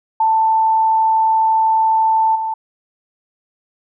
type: tone with level steps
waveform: sine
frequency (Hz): 886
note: A5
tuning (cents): +12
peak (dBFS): -11 / -18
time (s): 0.2-2.54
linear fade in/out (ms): 5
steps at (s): 2.35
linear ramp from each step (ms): 10
effects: none